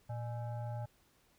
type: tone with frequency modulation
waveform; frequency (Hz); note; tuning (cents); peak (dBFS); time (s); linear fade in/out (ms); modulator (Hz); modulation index
sine; 115.9; A#2; -10; -37; 0.09-0.86; 10; 719; 0.6
effects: pink hiss -70 dBFS RMS until 1.38 s